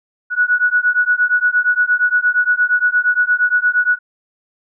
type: beating tone pair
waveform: sine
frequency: 1464 / 1472.6 Hz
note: F#6 / F#6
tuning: -19 / -9 cents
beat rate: 8.6 Hz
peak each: -15 dBFS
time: 0.3-3.99 s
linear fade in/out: 50 ms
effects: none